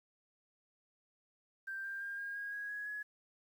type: tone with pitch steps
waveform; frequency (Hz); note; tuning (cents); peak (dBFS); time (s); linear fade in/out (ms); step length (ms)
sine; 1573 / 1588.5 / 1604.2 / 1620 / 1636 / 1652.2 / 1668.5 / 1684.9; G6 / G6 / G6 / G#6 / G#6 / G#6 / G#6 / G#6; +6 / +23 / +40 / -43 / -26 / -9 / +8 / +25; -39; 1.67-3.03; 10; 170
effects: 11-bit